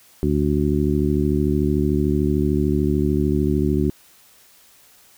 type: harmonic tone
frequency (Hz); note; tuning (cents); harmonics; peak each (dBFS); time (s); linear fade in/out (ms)
73.42; D2; 0; 1 / 2 / 3 / 4 / 5; -23 / -23 / -23 / -23 / -23; 0.23-3.9; 0
effects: white hiss -52 dBFS RMS until 5.17 s